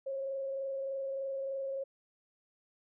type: tone with frequency modulation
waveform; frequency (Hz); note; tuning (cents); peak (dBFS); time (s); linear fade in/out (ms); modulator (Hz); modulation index
sine; 542; C#5; -39; -34; 0.06-1.84; 10; 23.3; 0.34
effects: none